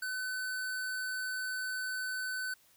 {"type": "tone", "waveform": "square", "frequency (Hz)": 1512, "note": "F#6", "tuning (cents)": 37, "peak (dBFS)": -35, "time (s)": [0.02, 2.54], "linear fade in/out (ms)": 5, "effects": ["white hiss -65 dBFS RMS until 2.76 s"]}